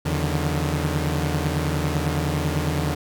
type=tone cluster; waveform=sawtooth; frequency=80.6 / 143.2 / 153.1 / 179.3 Hz; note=E2 / D3 / D#3 / F3; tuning=-38 / -43 / -28 / +46 cents; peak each=-22 / -22 / -23 / -28 dBFS; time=0.05-2.95 s; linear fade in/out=10 ms; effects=none